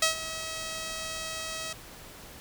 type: tone with ADSR envelope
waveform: 5% pulse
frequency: 642 Hz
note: E5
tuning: 46 cents flat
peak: -9 dBFS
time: 0.02-1.73 s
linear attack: 5 ms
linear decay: 120 ms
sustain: -14 dB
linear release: 4 ms
effects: pink hiss -47 dBFS RMS until 2.4 s